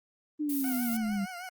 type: exponential sweep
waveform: sine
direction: down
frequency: 306 to 193.2 Hz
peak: -28 dBFS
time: 0.39-1.26 s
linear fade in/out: 20 ms
type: noise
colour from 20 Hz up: violet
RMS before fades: -36 dBFS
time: 0.49-0.97 s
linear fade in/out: 5 ms
type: tone with vibrato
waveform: 20% pulse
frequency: 722 Hz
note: F#5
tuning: 43 cents flat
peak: -34 dBFS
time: 0.64-1.49 s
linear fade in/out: 2 ms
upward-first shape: triangle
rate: 6.5 Hz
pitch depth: 88 cents each way
effects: Opus 32 kbps

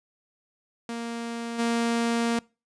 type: tone with level steps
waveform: sawtooth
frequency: 233.1 Hz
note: A#3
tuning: in tune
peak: -27 / -19 dBFS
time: 0.89-2.39 s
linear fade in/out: 2 ms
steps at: 1.58 s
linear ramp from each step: 20 ms
effects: noise-tail reverb RT60 0.3 s tail -24 dB re dry + resampled to 22050 Hz

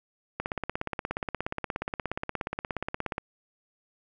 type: click train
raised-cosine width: 0.5 ms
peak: -15 dBFS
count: 48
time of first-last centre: 0.4-3.181 s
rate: 16.9 Hz
effects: none

